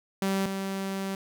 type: tone pair in turn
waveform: sawtooth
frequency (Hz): 193.9 / 193.9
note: G3 / G3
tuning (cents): -19 / -19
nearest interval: unison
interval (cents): 0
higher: neither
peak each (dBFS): -21 / -26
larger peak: first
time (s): 0.22-0.46 / 0.46-1.15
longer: second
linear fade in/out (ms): 2
effects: none